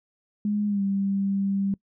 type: tone with pitch glide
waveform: sine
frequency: 207.7 to 196.84 Hz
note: G#3 to G3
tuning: 0 to +7 cents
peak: -22 dBFS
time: 0.45-1.74 s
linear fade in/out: 2 ms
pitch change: -93 cents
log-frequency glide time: 0.67-0.82 s
effects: noise-tail reverb RT60 0.1 s tail -24 dB re dry